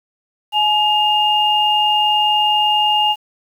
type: tone pair together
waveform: sine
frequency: 846 / 2825 Hz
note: G#5 / F7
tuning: +32 / +19 cents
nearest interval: octave + major sixth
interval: 2087 cents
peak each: -15 dBFS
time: 0.52-3.16 s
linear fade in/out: 50 ms
effects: 7-bit